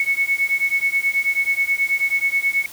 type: beating tone pair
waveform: sine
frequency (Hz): 2203 / 2212.3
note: C#7 / C#7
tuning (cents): -11 / -4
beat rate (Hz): 9.3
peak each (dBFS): -20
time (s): 0-2.66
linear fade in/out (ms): 2
effects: white hiss -39 dBFS RMS until 2.72 s